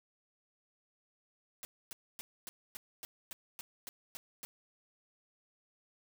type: noise bursts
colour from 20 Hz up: white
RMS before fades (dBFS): -45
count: 11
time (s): 1.63-4.45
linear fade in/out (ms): 0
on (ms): 20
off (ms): 260
effects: none